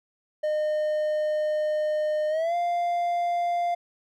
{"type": "tone with pitch glide", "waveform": "triangle", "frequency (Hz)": [610, 696.7], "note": ["D#5", "F5"], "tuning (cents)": [-34, -4], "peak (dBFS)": -21, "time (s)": [0.43, 3.75], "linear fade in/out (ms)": 10, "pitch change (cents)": 230, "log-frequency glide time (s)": [2.29, 2.55], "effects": []}